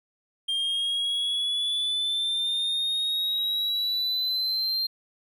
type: exponential sweep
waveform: triangle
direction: up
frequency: 3193 to 4186 Hz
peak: -23 dBFS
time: 0.48-4.87 s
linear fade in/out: 10 ms
effects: none